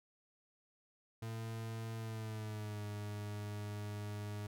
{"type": "tone with pitch glide", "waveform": "40% pulse", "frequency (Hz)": [112.7, 103.95], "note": ["A2", "G#2"], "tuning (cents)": [42, 2], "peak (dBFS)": -40, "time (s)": [1.22, 4.47], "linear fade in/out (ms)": 5, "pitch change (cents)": -140, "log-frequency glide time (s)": [1.98, 2.84], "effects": []}